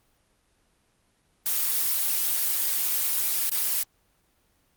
blue noise with dropouts, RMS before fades -25 dBFS, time 1.46-3.83 s, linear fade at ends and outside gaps 1 ms, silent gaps 3.496-3.517 s, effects pink hiss -67 dBFS RMS until 4.76 s + Opus 24 kbps

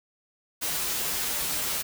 white noise with comb filter, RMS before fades -29 dBFS, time 0.61-1.83 s, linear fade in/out 20 ms, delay 9.2 ms, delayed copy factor -0.75, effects none

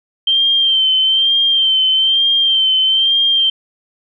sine tone with vibrato, 3136 Hz, G7, in tune, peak -10 dBFS, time 0.27-3.5 s, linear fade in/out 5 ms, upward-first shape sine, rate 1.1 Hz, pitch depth 40 cents each way, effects none

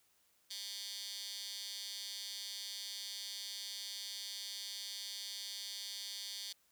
15% pulse tone with high-pass filter, 200 Hz, G3, 35 cents sharp, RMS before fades -45 dBFS, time 0.5-6.53 s, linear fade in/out 10 ms, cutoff 4100 Hz, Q 3.7, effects white hiss -73 dBFS RMS until 6.71 s

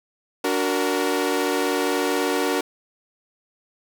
sawtooth chord, D augmented, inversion none, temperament equal with one note detuned, 289.5 / 370 / 466.2 Hz, D4 / F#4 / A#4, -25 / 0 / 0 cents, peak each -21 dBFS, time 0.44-2.61 s, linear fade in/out 5 ms, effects none

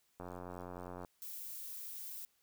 click train, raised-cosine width 1 ms, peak -32 dBFS, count 77, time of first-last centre 0.2-1.048 s, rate 89.6 Hz
violet noise, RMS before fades -46 dBFS, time 1.22-2.25 s, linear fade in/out 0 ms
effects white hiss -75 dBFS RMS until 2.42 s

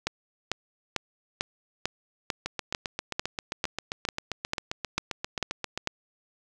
two click trains, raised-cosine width 0.2 ms, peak -13 / -9 dBFS, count 26 / 14, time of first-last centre 2.46-5.776 / 0.07-5.874 s, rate 7.54 / 2.24 Hz, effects none

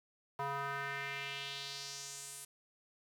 square tone with band-pass filter sweep, 139.6 Hz, C#3, 13 cents sharp, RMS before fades -42 dBFS, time 0.39-2.45 s, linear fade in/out 5 ms, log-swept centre 970 to 10000 Hz, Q 2.4, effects 10-bit

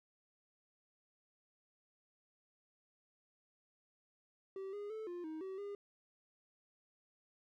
triangle tone with pitch steps, 386.1 / 410.6 / 437.5 / 351.4 / 314.9 / 381.2 / 405 Hz, G4 / G#4 / A4 / F4 / D#4 / G4 / G#4, -26 / -20 / -10 / +11 / +21 / -48 / -43 cents, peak -40 dBFS, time 4.56-5.75 s, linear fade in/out 2 ms, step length 170 ms, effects none

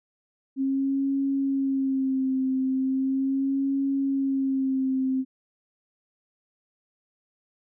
sine tone with vibrato, 268.1 Hz, C4, 42 cents sharp, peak -22 dBFS, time 0.56-5.25 s, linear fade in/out 50 ms, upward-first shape sine, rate 0.38 Hz, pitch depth 39 cents each way, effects none

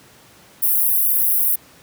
pink high-pass noise, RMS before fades -17 dBFS, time 0.62-1.56 s, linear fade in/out 10 ms, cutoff 11000 Hz, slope 48 dB/octave, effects pink hiss -48 dBFS RMS until 1.82 s + high-pass 100 Hz 12 dB/octave

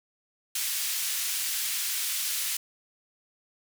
white band-pass noise, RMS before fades -30 dBFS, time 0.55-2.57 s, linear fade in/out 5 ms, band 2100 to 16000 Hz, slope 12 dB/octave, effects none

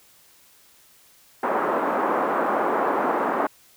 white band-pass noise, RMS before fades -23 dBFS, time 1.43-3.47 s, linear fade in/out 5 ms, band 250 to 1200 Hz, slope 24 dB/octave, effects white hiss -55 dBFS RMS until 3.76 s

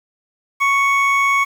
triangle tone pair together, 1108.7 / 2221 Hz, C#6 / C#7, 0 / +3 cents, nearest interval octave, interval 1203 cents, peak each -14 dBFS, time 0.6-1.45 s, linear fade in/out 20 ms, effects 7-bit

